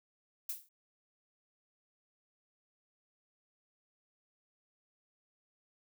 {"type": "noise with exponential decay", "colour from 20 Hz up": "violet", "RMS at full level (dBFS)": -34, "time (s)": [0.49, 0.69], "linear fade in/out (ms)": 5, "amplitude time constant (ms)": 43, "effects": []}